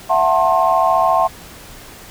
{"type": "chord", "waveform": "sine", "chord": "F# half-diminished seventh", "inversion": "third", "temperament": "just", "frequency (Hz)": [666, 740, 888, 1065.6], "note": ["E5", "F#5", "A5", "C6"], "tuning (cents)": [18, 0, 16, 31], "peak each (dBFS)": [-16, -16, -19, -16], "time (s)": [0.09, 1.28], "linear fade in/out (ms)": 20, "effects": ["tanh soft clip ceiling -1 dBFS", "pink hiss -38 dBFS RMS until 2.1 s"]}